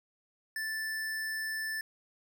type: tone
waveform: square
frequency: 1760 Hz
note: A6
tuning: in tune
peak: -34 dBFS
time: 0.56-1.81 s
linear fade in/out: 2 ms
effects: none